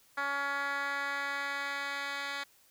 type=tone with band-pass filter sweep; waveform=10% pulse; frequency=281 Hz; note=C#4; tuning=24 cents sharp; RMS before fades=-35 dBFS; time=0.17-2.44 s; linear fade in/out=10 ms; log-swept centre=1500 to 2700 Hz; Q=1.7; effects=white hiss -64 dBFS RMS until 2.7 s